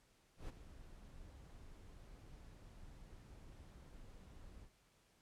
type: noise with ADSR envelope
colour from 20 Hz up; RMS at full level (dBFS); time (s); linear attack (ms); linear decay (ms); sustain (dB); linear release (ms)
brown; -44; 0.37-4.7; 120; 16; -13; 68
effects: pink hiss -73 dBFS RMS until 5.21 s + low-pass 11000 Hz 12 dB/octave